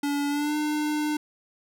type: tone with pitch glide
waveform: square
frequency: 286.4 to 301 Hz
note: D4 to D4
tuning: -43 to +43 cents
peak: -25 dBFS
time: 0.03-1.17 s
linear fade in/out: 5 ms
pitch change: +86 cents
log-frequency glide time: 0.29-0.55 s
effects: none